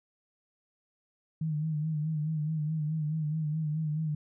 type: tone with vibrato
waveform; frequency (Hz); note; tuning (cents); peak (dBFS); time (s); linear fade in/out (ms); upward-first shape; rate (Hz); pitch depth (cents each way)
sine; 154.6; D#3; -11; -28; 1.41-4.15; 5; sine; 4.7; 58
effects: none